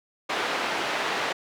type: band-pass noise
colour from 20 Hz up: pink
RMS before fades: -28 dBFS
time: 0.29-1.33 s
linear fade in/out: 10 ms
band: 500 to 3200 Hz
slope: 12 dB/octave
effects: none